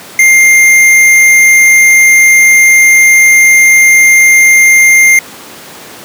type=tone with tanh clipping; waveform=sine; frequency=2108 Hz; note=C7; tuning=12 cents sharp; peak=-3 dBFS; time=0.19-5.19 s; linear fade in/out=2 ms; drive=18 dB; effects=pink hiss -29 dBFS RMS until 6.04 s + high-pass 200 Hz 12 dB/octave